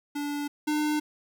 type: tone pair in turn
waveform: square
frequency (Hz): 290.1 / 301.3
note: D4 / D4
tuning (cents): -21 / +44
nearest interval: minor second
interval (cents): 65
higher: second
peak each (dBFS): -30 / -25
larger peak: second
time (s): 0.15-0.48 / 0.67-1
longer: neither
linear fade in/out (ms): 10
effects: 11-bit